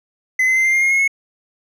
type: tone with pitch steps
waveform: triangle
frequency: 2032 / 2053 / 2075 / 2096 / 2118 / 2140 / 2163 / 2185 Hz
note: B6 / C7 / C7 / C7 / C7 / C7 / C#7 / C#7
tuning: +49 / -33 / -15 / +2 / +21 / +38 / -43 / -26 cents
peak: -11 dBFS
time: 0.39-1.078 s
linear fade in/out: 5 ms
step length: 86 ms
effects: none